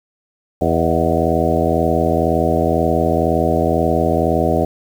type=harmonic tone with a mistuned harmonic; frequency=82 Hz; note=E2; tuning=9 cents flat; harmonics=1 / 2 / 3 / 4 / 5 / 6 / 7 / 8 / 9; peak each=-22 / -22 / -22 / -22 / -22 / -22 / -22 / -22 / -22 dBFS; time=0.61-4.65 s; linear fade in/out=5 ms; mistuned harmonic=7; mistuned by=+68 cents; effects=7-bit